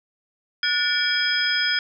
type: tone cluster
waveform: sine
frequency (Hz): 1457 / 1763 / 2307 / 3277 / 5040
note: F#6 / A6 / D7 / G#7 / D#8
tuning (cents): -27 / +3 / -31 / -24 / +21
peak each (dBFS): -24 / -28 / -29 / -25 / -25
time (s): 0.63-1.79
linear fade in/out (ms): 2
effects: none